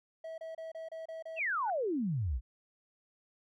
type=tone bursts; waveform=triangle; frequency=648 Hz; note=E5; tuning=30 cents flat; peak=-38 dBFS; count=7; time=0.24-1.394 s; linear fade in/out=5 ms; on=140 ms; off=29 ms
type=exponential sweep; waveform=sine; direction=down; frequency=2843 to 52 Hz; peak=-30 dBFS; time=1.36-2.41 s; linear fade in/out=50 ms
type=tone with exponential growth; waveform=sine; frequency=1480 Hz; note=F#6; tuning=in tune; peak=-39 dBFS; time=1.57-1.7 s; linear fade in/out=1 ms; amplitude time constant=28 ms
effects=none